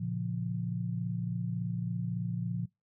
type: chord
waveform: sine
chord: Bb minor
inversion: none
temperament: equal with one note detuned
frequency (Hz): 116.54 / 140.04 / 174.61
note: Bb2 / Db3 / F3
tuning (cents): 0 / +18 / 0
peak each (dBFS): -35 / -39 / -34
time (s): 0-2.66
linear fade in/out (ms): 10
effects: noise-tail reverb RT60 0.2 s tail -24 dB re dry